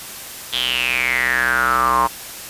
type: tone with band-pass filter sweep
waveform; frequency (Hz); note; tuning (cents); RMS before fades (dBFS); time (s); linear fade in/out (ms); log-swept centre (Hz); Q
square; 62.6; B1; +24; -18; 0.52-2.08; 20; 3400 to 990; 9.1
effects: white hiss -33 dBFS RMS until 2.49 s + resampled to 32000 Hz